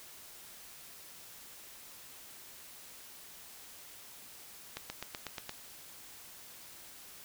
accelerating click train, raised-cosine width 0.2 ms, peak -21 dBFS, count 7, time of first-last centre 4.77-5.494 s, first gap 130 ms, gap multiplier 0.97, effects white hiss -52 dBFS RMS until 7.24 s

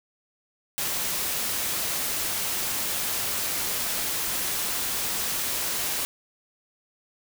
white noise, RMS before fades -28 dBFS, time 0.78-6.05 s, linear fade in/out 0 ms, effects none

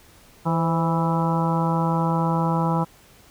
harmonic tone with a mistuned harmonic, 164.6 Hz, E3, 2 cents flat, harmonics 1 / 2 / 3 / 4 / 5 / 6 / 7 / 8, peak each -21 / -30 / -30 / -34 / -28 / -27 / -37 / -32 dBFS, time 0.45-2.85 s, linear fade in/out 20 ms, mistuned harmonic 3, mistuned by +54 cents, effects pink hiss -52 dBFS RMS until 3.3 s

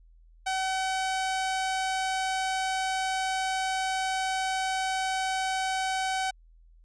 sawtooth tone, 759 Hz, F#5, 44 cents sharp, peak -23 dBFS, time 0.46-6.31 s, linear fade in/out 10 ms, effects added 41 Hz sine -53 dBFS peak until 6.84 s + resampled to 22050 Hz

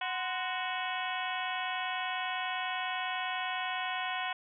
harmonic tone with a mistuned harmonic, 370 Hz, F#4, in tune, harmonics 2 / 3 / 4 / 5 / 6 / 7 / 8 / 9, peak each -37 / -39 / -40 / -41 / -42 / -42 / -43 / -44 dBFS, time 0.01-4.33 s, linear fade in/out 5 ms, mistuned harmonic 3, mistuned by -120 cents, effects none

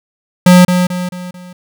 square tone with echo, 180 Hz, F#3, 47 cents flat, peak -3 dBFS, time 0.46-0.65 s, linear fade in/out 5 ms, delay 220 ms, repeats 4, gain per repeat -7 dB, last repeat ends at 1.53 s, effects none

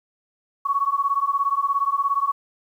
sine beating tone pair, 1108.7 / 1125.7 Hz, C#6 / C#6, 0 / +26 cents, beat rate 17 Hz, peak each -22 dBFS, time 0.65-2.32 s, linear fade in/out 10 ms, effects 9-bit

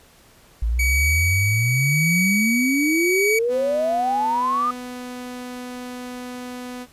sine exponential sweep, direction up, 54 to 1245 Hz, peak -18 dBFS, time 0.62-4.71 s, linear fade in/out 5 ms
45% pulse tone with tremolo, 2267 Hz, C#7, 38 cents sharp, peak -18 dBFS, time 0.79-3.39 s, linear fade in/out 5 ms, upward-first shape triangle, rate 0.89 Hz, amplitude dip 35%
sawtooth tone, 248.6 Hz, B3, 12 cents sharp, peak -27 dBFS, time 3.48-6.87 s, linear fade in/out 50 ms
effects pink hiss -52 dBFS RMS until 6.92 s + resampled to 32000 Hz

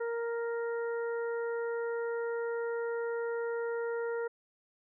harmonic tone, 466.2 Hz, A#4, in tune, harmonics 1 / 2 / 3 / 4, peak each -32 / -44 / -43 / -48 dBFS, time 0-4.28 s, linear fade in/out 10 ms, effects none

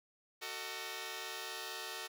5% pulse chord, D# diminished, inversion first, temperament just, 373.4 / 448 / 622.3 Hz, F#4 / A4 / D#5, +16 / +31 / 0 cents, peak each -35 / -33 / -37 dBFS, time 0.41-2.08 s, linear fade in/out 20 ms, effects none

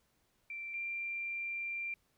sine tone pair in turn, 2349 / 2371 Hz, D7 / D7, 0 / +16 cents, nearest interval unison, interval 16 cents, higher second, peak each -40 / -36 dBFS, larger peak second, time 0.5-0.74 / 0.74-1.94 s, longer second, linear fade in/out 2 ms, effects pink hiss -75 dBFS RMS until 2.17 s

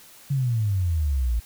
sine exponential sweep, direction down, 143.1 to 55 Hz, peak -20 dBFS, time 0.3-1.4 s, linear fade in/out 10 ms, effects white hiss -49 dBFS RMS until 1.45 s

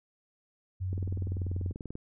sine tone with pitch glide, 92.8 to 90.58 Hz, F#2 to F#2, +6 to -36 cents, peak -30 dBFS, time 0.8-1.73 s, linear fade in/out 20 ms, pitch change -42 cents, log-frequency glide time 1.26-1.43 s
click train, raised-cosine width 3 ms, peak -26 dBFS, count 22, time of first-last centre 0.93-1.954 s, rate 20.5 Hz
effects none

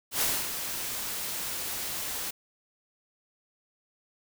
white noise with ADSR envelope, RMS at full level -26 dBFS, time 0.11-2.31 s, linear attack 100 ms, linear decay 250 ms, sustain -8 dB, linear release 9 ms, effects none

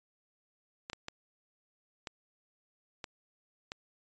clicks, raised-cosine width 0.2 ms, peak -22 dBFS, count 6, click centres 0.899 / 0.932 / 1.084 / 2.072 / 3.042 / 3.719 s, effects resampled to 16000 Hz

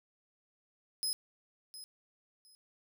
25% pulse tone with echo, 5080 Hz, D#8, 35 cents sharp, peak -27 dBFS, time 1.03-1.13 s, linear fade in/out 0 ms, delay 710 ms, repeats 2, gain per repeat -14 dB, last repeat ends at 2.55 s, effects none

